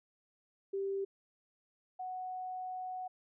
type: tone pair in turn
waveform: sine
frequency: 392 / 740 Hz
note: G4 / F#5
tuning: 0 / 0 cents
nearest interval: major seventh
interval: 1100 cents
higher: second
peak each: -33 / -38 dBFS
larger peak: first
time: 0.73-1.05 / 1.99-3.08 s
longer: second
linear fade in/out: 10 ms
effects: none